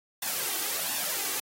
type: noise with flanger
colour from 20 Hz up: white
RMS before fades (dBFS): -31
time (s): 0.22-1.4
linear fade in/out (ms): 5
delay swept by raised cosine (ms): 1.1 to 2.6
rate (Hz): 1.4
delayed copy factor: +0.55
effects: high-pass 200 Hz 12 dB/octave + AAC 48 kbps